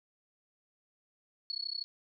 sine tone with amplitude modulation, 4379 Hz, C#8, 22 cents flat, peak -31 dBFS, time 1.5-1.84 s, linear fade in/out 0 ms, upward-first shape sine, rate 32.2 Hz, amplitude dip 100%, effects none

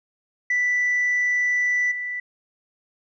sine tone with level steps, 1975.5 Hz, B6, in tune, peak -17 / -26 dBFS, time 0.5-2.2 s, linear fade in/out 5 ms, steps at 1.91 s, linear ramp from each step 10 ms, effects tanh soft clip ceiling -16 dBFS

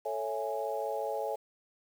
sine chord, A major seventh, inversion none, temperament equal, 440 / 554.4 / 659.3 / 830.6 Hz, A4 / C#5 / E5 / G#5, 0 / 0 / 0 / 0 cents, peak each -37 / -36 / -38 / -37 dBFS, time 0.05-1.36 s, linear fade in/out 10 ms, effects 9-bit

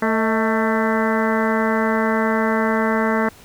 harmonic tone with a mistuned harmonic, 222.7 Hz, A3, 21 cents sharp, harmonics 1 / 2 / 3 / 4 / 5 / 6 / 7 / 8 / 9, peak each -20 / -23 / -25 / -26 / -27 / -28 / -28 / -29 / -30 dBFS, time 0.02-3.29 s, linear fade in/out 5 ms, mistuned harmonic 3, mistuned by -61 cents, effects pink hiss -46 dBFS RMS until 3.44 s

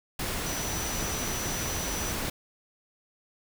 sine tone in noise, 5920 Hz, F#8, in tune, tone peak -36 dBFS, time 0.46-2.12 s, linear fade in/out 5 ms, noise pink, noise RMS -32 dBFS, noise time 0.19-2.3 s, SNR -7 dB, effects none

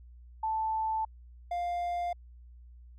sine / triangle tone pair in turn, 880 / 700.7 Hz, A5 / F5, 0 / +6 cents, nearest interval major third, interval 394 cents, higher first, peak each -28 dBFS, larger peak neither, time 0.43-1.05 / 1.51-2.13 s, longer neither, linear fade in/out 5 ms, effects added 60 Hz sine -49 dBFS peak until 2.98 s

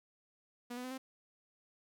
sawtooth tone with pitch steps, 242.6 / 249.1 / 255.8 / 262.7 Hz, B3 / B3 / C4 / C4, -31 / +15 / -39 / +7 cents, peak -37 dBFS, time 0.7-0.98 s, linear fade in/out 10 ms, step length 70 ms, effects none

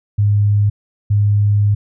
sine tone pair in turn, 103 / 103 Hz, G#2 / G#2, -14 / -14 cents, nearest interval unison, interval 0 cents, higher neither, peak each -10 dBFS, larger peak neither, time 0.18-0.7 / 1.1-1.75 s, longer second, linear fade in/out 10 ms, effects none

